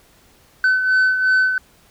sine beating tone pair, 1516 / 1518.8 Hz, F#6 / F#6, +42 / +45 cents, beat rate 2.8 Hz, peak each -12 / -19 dBFS, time 0.64-1.58 s, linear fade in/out 2 ms, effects tanh soft clip ceiling -11 dBFS + pink hiss -53 dBFS RMS until 1.9 s

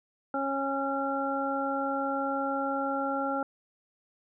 harmonic tone, 274.1 Hz, C#4, 19 cents flat, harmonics 1 / 2 / 3 / 5, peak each -33 / -33 / -33 / -33 dBFS, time 0.34-3.43 s, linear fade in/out 2 ms, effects none

